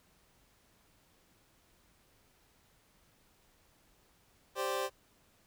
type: chord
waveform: 25% pulse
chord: G suspended fourth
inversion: none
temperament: equal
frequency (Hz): 392 / 523.3 / 587.3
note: G4 / C5 / D5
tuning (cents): 0 / 0 / 0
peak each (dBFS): -34 / -32 / -36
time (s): 4.55-4.9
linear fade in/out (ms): 50
effects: pink hiss -68 dBFS RMS until 5.46 s